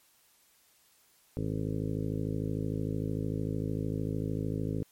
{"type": "harmonic tone", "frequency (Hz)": 53.3, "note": "G#1", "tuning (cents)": 46, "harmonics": [1, 2, 3, 4, 5, 6, 7, 8, 9, 10], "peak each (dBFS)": [-41, -35, -35, -44, -37, -41, -47, -41, -44, -50], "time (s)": [1.37, 4.83], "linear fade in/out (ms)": 0, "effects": ["white hiss -65 dBFS RMS until 4.91 s", "MP3 64 kbps"]}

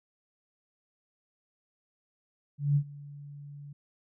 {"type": "tone with ADSR envelope", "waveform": "sine", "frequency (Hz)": 143.8, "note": "D3", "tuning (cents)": -36, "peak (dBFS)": -20, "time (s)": [2.58, 3.73], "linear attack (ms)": 180, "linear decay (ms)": 73, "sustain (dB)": -22, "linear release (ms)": 6, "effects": []}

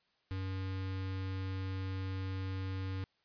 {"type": "tone with notch filter", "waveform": "square", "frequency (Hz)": 95, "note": "F#2", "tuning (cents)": 46, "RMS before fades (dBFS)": -38, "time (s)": [0.31, 3.04], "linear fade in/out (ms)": 0, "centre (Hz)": 690, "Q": 1.6, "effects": ["white hiss -75 dBFS RMS until 3.24 s", "resampled to 11025 Hz"]}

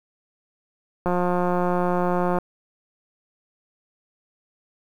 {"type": "click train", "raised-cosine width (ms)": 1, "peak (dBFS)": -10, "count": 237, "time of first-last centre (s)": [1.06, 2.386], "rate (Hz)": 178, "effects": ["8-bit"]}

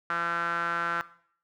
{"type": "tone with band-pass filter", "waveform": "sawtooth", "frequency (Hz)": 170, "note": "F3", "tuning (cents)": -46, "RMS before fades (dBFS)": -29, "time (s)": [0.1, 1.01], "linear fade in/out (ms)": 0, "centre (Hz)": 1400, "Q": 6.8, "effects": ["noise-tail reverb RT60 0.6 s tail -18 dB re dry"]}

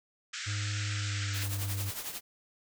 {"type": "band-pass noise", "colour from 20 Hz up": "pink", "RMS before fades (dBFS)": -39, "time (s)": [0.33, 1.44], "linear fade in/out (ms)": 10, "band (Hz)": [1300, 7900], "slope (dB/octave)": 96}
{"type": "tone with pitch glide", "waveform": "triangle", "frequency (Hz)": [102.6, 98.93], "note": ["G#2", "G2"], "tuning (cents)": [-21, 16], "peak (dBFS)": -30, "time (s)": [0.46, 1.91], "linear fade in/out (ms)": 20, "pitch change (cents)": -63, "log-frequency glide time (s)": [0.94, 1.41]}
{"type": "noise with tremolo", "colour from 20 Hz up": "white", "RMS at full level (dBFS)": -36, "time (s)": [1.33, 2.21], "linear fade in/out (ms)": 50, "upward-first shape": "triangle", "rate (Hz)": 11, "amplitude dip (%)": 70}
{"effects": []}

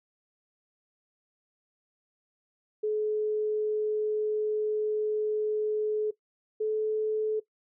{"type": "tone pair in turn", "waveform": "sine", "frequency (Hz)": [426.9, 432.1], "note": ["G#4", "A4"], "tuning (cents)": [48, -31], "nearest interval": "unison", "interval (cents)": 21, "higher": "second", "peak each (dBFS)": -25, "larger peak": "neither", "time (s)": [[2.83, 6.11], [6.6, 7.4]], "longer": "first", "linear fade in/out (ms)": 10, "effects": ["noise-tail reverb RT60 0.1 s tail -18 dB re dry"]}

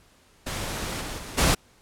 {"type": "noise with level steps", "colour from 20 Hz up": "pink", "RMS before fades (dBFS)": [-31, -34, -38, -20], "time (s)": [0.46, 1.55], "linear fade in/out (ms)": 10, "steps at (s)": [1, 1.17, 1.37], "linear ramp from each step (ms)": 20, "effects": ["pink hiss -58 dBFS RMS until 1.81 s", "low-pass 11000 Hz 12 dB/octave"]}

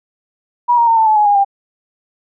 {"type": "tone with pitch steps", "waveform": "sine", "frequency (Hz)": [965, 938.6, 912.9, 888, 863.7, 840.1, 817.1, 794.8], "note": ["B5", "A#5", "A#5", "A5", "A5", "G#5", "G#5", "G5"], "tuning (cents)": [-40, 12, -36, 16, -32, 20, -28, 24], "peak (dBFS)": -8, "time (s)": [0.68, 1.448], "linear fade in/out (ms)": 20, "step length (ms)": 96, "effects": []}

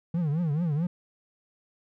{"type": "tone with vibrato", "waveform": "triangle", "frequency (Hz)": 159.1, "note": "D#3", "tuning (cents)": 39, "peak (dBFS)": -22, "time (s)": [0.14, 0.87], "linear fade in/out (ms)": 5, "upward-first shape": "triangle", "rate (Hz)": 4.6, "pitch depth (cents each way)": 230, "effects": []}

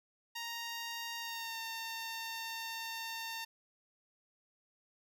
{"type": "tone with pitch glide", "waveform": "10% pulse", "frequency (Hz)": [932.3, 908.4], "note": ["A#5", "A#5"], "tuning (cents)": [0, -45], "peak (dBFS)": -31, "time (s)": [0.35, 3.45], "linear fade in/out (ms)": 10, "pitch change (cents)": -45, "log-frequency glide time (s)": [1.19, 1.58], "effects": []}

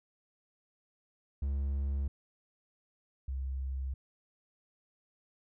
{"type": "tone pair in turn", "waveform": ["triangle", "sine"], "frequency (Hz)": [69.3, 66.33], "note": ["C#2", "C2"], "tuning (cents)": [0, 24], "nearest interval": "minor second", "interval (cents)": 76, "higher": "first", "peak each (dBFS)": [-28, -33], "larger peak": "first", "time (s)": [[1.42, 2.08], [3.28, 3.94]], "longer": "neither", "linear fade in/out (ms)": 5, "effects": []}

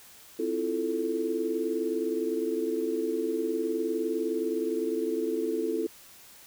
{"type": "chord", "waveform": "sine", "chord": "F major seventh", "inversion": "second", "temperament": "equal", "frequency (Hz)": [261.6, 329.6, 349.2, 440], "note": ["C4", "E4", "F4", "A4"], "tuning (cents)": [0, 0, 0, 0], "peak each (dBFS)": [-36, -31, -34, -30], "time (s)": [0.39, 5.87], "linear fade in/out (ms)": 5, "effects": ["white hiss -52 dBFS RMS until 6.46 s"]}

